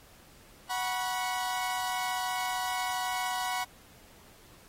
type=chord; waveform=sawtooth; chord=F# suspended fourth; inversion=none; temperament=equal with one note detuned; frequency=740 / 973 / 1108.7 Hz; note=F#5 / B5 / C#6; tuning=0 / -26 / 0 cents; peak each=-29 / -30 / -35 dBFS; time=0.69-3.65 s; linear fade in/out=20 ms; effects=pink hiss -57 dBFS RMS until 4.68 s + AAC 48 kbps